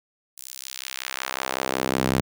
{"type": "tone with high-pass filter sweep", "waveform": "sawtooth", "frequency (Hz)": 65.41, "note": "C2", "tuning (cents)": 0, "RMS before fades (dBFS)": -28, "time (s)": [0.37, 2.21], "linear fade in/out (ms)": 10, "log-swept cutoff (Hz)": [8800, 140], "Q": 0.86, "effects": []}